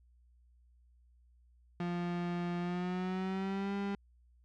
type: tone with pitch glide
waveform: 35% pulse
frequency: 174.61 to 199.42 Hz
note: F3 to G3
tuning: 0 to +30 cents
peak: -32 dBFS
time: 1.8-3.95 s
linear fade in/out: 2 ms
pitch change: +230 cents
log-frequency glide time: 2.59-3.74 s
effects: added 60 Hz sine -62 dBFS peak until 4.44 s + low-pass 3000 Hz 12 dB/octave